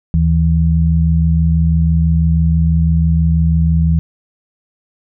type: tone pair together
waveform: sine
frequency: 76.6 / 162.69 Hz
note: D#2 / E3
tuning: -27 / -22 cents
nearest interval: octave + minor second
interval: 1305 cents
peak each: -12 dBFS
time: 0.14-3.99 s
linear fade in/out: 0 ms
effects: none